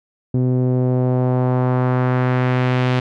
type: tone with low-pass filter sweep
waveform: sawtooth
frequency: 126.6 Hz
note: B2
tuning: 43 cents sharp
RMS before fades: -17 dBFS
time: 0.34-3 s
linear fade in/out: 5 ms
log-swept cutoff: 320 to 3300 Hz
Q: 1.2
effects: none